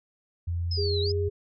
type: tone with pitch glide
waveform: sine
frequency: 85.7 to 88.77 Hz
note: F2 to F2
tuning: -32 to +29 cents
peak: -26 dBFS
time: 0.47-1.29 s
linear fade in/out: 10 ms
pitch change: +61 cents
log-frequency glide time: 0.64-1.1 s
type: linear two-way sweep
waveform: sine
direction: down then up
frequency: 5210 to 3800 to 5210 Hz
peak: -30 dBFS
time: 0.71-1.12 s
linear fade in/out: 5 ms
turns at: 1.01 s
type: tone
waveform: sine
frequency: 407.8 Hz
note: G#4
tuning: 32 cents flat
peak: -27 dBFS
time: 0.77-1.3 s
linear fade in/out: 20 ms
effects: none

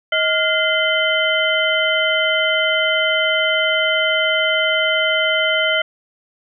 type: tone cluster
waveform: sine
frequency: 631 / 1411 / 2062 / 3068 Hz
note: D#5 / F6 / C7 / G7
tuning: +24 / +17 / -26 / -38 cents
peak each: -20 dBFS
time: 0.12-5.82 s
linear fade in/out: 5 ms
effects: none

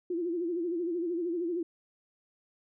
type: tone with vibrato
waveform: sine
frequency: 343.6 Hz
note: F4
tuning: 28 cents flat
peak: -29 dBFS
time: 0.1-1.63 s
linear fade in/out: 5 ms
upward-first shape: sine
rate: 13 Hz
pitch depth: 92 cents each way
effects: none

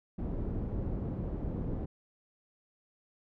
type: low-pass noise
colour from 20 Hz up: pink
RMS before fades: -35 dBFS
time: 0.18-1.86 s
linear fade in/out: 10 ms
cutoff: 350 Hz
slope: 12 dB/octave
effects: none

